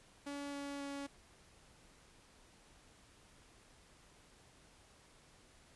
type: tone with pitch steps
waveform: sawtooth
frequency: 284.3 / 282.5 / 280.7 Hz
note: C#4 / C#4 / C#4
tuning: +44 / +33 / +22 cents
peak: -38 dBFS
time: 0.26-1.07 s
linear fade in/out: 10 ms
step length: 270 ms
effects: pink hiss -64 dBFS RMS until 5.75 s + resampled to 24000 Hz